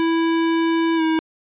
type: tone with pitch glide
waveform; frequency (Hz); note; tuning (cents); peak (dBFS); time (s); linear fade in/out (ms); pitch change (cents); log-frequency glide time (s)
square; 329.6 to 320.2; E4 to D#4; 0 to +50; -17; 0-1.19; 0; -50; 0.96-1.02
effects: resampled to 8000 Hz